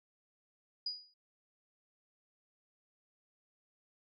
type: tone with exponential decay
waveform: sine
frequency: 4908 Hz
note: D#8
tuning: 25 cents flat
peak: -32 dBFS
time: 0.86-1.14 s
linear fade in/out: 5 ms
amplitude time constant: 60 ms
effects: none